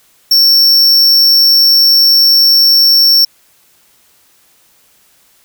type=tone; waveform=square; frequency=5450 Hz; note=F8; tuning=43 cents flat; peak=-5 dBFS; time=0.31-3.25 s; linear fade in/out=5 ms; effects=white hiss -50 dBFS RMS until 5.44 s